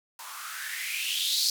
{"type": "noise with band-pass filter sweep", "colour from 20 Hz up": "violet", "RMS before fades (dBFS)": -31, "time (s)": [0.19, 1.5], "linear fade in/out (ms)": 2, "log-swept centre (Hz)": [940, 4700], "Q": 6.1, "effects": []}